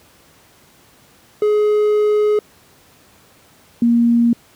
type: tone pair in turn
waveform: triangle / sine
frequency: 421 / 235.3 Hz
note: G#4 / A#3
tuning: +24 / +16 cents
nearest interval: minor seventh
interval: 1008 cents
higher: first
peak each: -10 dBFS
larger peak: neither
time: 1.42-2.39 / 3.82-4.33 s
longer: first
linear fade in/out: 2 ms
effects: pink hiss -50 dBFS RMS until 4.55 s + high-pass 80 Hz 12 dB/octave